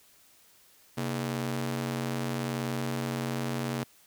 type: ring-modulated tone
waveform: sawtooth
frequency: 182.4 Hz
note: F#3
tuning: 24 cents flat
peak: -23 dBFS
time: 0.97-3.84 s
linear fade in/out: 10 ms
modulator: 50.8 Hz
effects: white hiss -60 dBFS RMS until 4.06 s